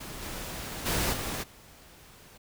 pink noise with level steps, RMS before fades -41 / -38 / -28 / -34 / -53 dBFS, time 0-2.38 s, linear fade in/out 10 ms, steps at 0.21 / 0.85 / 1.12 / 1.42 s, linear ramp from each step 20 ms, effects none

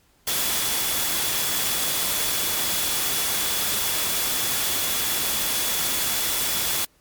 sine tone in noise, 3416 Hz, G#7, 48 cents sharp, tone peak -33 dBFS, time 0.27-6.85 s, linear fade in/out 5 ms, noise white, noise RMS -24 dBFS, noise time 0.27-6.85 s, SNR -12 dB, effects pink hiss -61 dBFS RMS until 7 s + MP3 96 kbps

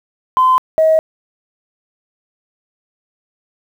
sine tone pair in turn, 1028 / 635.8 Hz, C6 / D#5, -31 / +37 cents, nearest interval minor sixth, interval 832 cents, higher first, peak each -7 dBFS, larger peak neither, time 0.37-0.58 / 0.78-0.99 s, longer neither, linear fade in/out 0 ms, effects tanh soft clip ceiling -3 dBFS + 7-bit

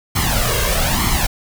pink noise with flanger, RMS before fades -17 dBFS, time 0.15-1.27 s, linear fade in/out 10 ms, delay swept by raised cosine 0.93 to 1.86 ms, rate 1.1 Hz, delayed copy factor +0.75, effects none

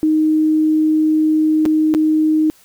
sine tone with dropouts, 311.1 Hz, D#4, in tune, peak -11 dBFS, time 0.03-2.5 s, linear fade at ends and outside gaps 0 ms, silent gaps 1.654-1.66 / 1.94-1.948 s, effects white hiss -50 dBFS RMS until 2.64 s

